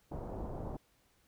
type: low-pass noise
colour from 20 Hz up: pink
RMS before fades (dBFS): -41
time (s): 0.11-0.77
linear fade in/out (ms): 10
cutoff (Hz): 870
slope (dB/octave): 24
effects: pink hiss -71 dBFS RMS until 1.27 s